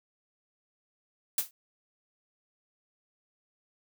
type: noise with exponential decay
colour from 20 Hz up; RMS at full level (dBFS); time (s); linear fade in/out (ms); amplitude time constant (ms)
blue; -23; 1.38-1.51; 2; 27
effects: none